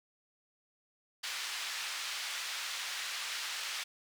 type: band-pass noise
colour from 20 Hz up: white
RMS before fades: -39 dBFS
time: 1.23-3.84 s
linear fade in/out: 10 ms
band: 1300 to 4500 Hz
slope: 12 dB/octave
effects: none